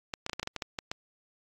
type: clicks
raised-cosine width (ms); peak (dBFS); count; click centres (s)
0.2; -16; 11; 0.138 / 0.264 / 0.296 / 0.332 / 0.396 / 0.43 / 0.474 / 0.563 / 0.622 / 0.788 / 0.915
effects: AAC 64 kbps